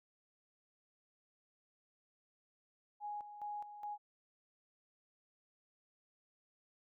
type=tone with tremolo; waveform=sine; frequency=830.6 Hz; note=G#5; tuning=in tune; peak=-40 dBFS; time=3-3.98 s; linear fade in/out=50 ms; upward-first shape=square; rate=2.4 Hz; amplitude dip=65%; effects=none